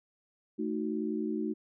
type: chord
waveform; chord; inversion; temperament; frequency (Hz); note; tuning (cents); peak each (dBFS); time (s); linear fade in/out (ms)
sine; D# diminished; second; equal; 220 / 311.1 / 370; A3 / D#4 / F#4; 0 / 0 / 0; -34 / -34 / -36; 0.58-1.54; 20
effects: none